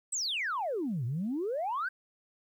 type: exponential two-way sweep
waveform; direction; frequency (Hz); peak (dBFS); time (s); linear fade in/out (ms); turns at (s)
sine; down then up; 8372 to 112.2 to 1609; -29; 0.12-1.89; 10; 1.05
effects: tanh soft clip ceiling -26 dBFS + 11-bit